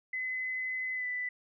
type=tone with pitch glide; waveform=sine; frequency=2028 to 1989.7 Hz; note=B6 to B6; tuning=+45 to +12 cents; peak=-32 dBFS; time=0.13-1.29 s; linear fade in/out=5 ms; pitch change=-33 cents; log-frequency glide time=0.93-1.06 s; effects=none